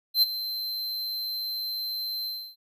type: tone with ADSR envelope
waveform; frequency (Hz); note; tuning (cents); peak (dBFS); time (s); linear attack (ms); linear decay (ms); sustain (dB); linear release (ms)
square; 4103; C8; -35; -16; 0.14-2.56; 83; 23; -14; 300
effects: none